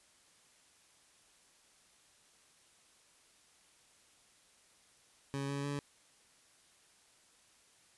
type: tone with pitch steps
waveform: 20% pulse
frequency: 138.5 / 140.68 / 142.89 Hz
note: C#3 / C#3 / D3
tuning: -1 / +26 / -47 cents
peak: -31 dBFS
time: 5.34-5.79 s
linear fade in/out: 0 ms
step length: 150 ms
effects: white hiss -66 dBFS RMS until 7.97 s + resampled to 24000 Hz